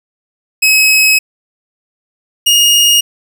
sawtooth tone pair in turn, 2558 / 2858 Hz, D#7 / F7, +47 / +39 cents, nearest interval major second, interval 192 cents, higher second, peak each -3 dBFS, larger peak neither, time 0.62-1.19 / 2.46-3.01 s, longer first, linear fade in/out 10 ms, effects none

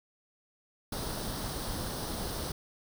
pink noise with comb filter, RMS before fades -36 dBFS, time 0.92-2.52 s, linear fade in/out 5 ms, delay 0.21 ms, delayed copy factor +0.6, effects none

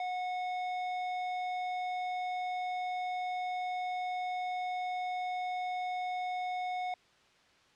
sine tone with tanh clipping, 730 Hz, F#5, 24 cents flat, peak -35 dBFS, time 0-6.94 s, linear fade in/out 2 ms, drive 15 dB, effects white hiss -64 dBFS RMS until 7.75 s + low-pass 4000 Hz 12 dB/octave

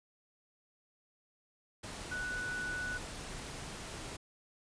sine tone in noise, 1481 Hz, F#6, 1 cent sharp, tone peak -36 dBFS, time 2.11-2.98 s, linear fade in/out 10 ms, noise pink, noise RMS -44 dBFS, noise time 1.83-4.17 s, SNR +5 dB, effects resampled to 22050 Hz

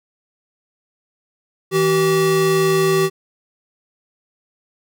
square tone pair together, 161.3 / 383.4 Hz, E3 / G4, -37 / -38 cents, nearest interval octave + minor third, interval 1499 cents, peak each -22 / -15 dBFS, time 1.71-3.1 s, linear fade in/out 50 ms, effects none

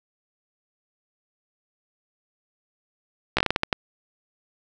slowing click train, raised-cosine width 0.3 ms, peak -4 dBFS, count 9, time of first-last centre 3.37-3.728 s, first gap 15 ms, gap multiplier 1.3, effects none

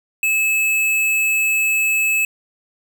sine tone with hard clipping, 2600 Hz, E7, 24 cents flat, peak -16 dBFS, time 0.23-2.25 s, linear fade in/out 2 ms, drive 17 dB, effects none

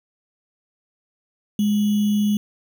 sine tone with sample-and-hold, 207.7 Hz, G#3, in tune, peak -16 dBFS, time 1.59-2.37 s, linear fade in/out 2 ms, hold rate 3150 Hz, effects none

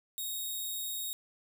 5% pulse tone, 3757 Hz, A#7, 13 cents sharp, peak -27 dBFS, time 0.18-1.13 s, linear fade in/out 0 ms, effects none

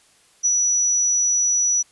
sine tone with ADSR envelope, 5890 Hz, F#8, 9 cents flat, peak -14 dBFS, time 0.43-1.83 s, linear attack 26 ms, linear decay 39 ms, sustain -2 dB, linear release 20 ms, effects white hiss -56 dBFS RMS until 1.91 s + resampled to 24000 Hz

